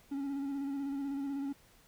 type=tone with vibrato; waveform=triangle; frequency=277.8 Hz; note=C#4; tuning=4 cents sharp; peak=-32 dBFS; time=0.11-1.53 s; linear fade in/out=10 ms; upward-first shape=square; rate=16 Hz; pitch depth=29 cents each way; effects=pink hiss -63 dBFS RMS until 1.87 s